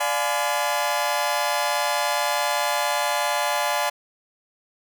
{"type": "chord", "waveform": "sawtooth", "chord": "D diminished seventh", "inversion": "none", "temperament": "just", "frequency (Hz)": [587.3, 704.8, 845.8, 1014.9], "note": ["D5", "F5", "Ab5", "Cb6"], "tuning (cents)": [0, 16, 31, 47], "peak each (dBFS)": [-23, -24, -22, -24], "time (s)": [0, 3.9], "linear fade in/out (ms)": 10, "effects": []}